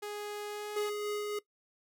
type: tone with pitch glide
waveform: sawtooth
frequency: 415.3 to 419.9 Hz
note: G#4 to G#4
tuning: 0 to +19 cents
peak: -34 dBFS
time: 0.02-0.9 s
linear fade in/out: 10 ms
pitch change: +19 cents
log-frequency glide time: 0.47-0.79 s
type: tone with tremolo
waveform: square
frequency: 416.5 Hz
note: G#4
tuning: 5 cents sharp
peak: -33 dBFS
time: 0.76-1.39 s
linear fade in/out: 5 ms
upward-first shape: sine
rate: 3.5 Hz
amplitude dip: 25%
effects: noise-tail reverb RT60 0.1 s tail -19 dB re dry

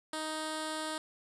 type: tone with notch filter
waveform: 5% pulse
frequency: 312.1 Hz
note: D#4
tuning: 5 cents sharp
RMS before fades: -37 dBFS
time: 0.13-0.98 s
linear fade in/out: 2 ms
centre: 2400 Hz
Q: 1.1
effects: resampled to 22050 Hz + 10-bit

